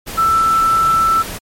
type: tone in noise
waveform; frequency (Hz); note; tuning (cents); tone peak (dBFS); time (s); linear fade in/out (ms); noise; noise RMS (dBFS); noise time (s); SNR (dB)
sine; 1328; E6; +12; -10; 0.17-1.23; 20; pink; -27; 0.06-1.39; +14
effects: MP3 64 kbps